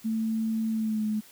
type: tone with pitch glide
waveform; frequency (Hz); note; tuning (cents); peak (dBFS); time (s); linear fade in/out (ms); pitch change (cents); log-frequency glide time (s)
sine; 222.2 to 214.1; A3 to A3; +17 to -47; -25; 0.04-1.21; 20; -64; 0.72-1.06
effects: white hiss -53 dBFS RMS until 1.31 s